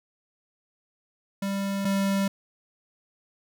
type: tone pair in turn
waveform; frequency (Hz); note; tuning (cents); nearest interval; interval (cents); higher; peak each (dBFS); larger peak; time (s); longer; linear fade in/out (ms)
square; 197.2 / 196.38; G3 / G3; +11 / +3; unison; 8; first; -27 / -23; second; 1.42-1.85 / 1.85-2.28; neither; 5
effects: none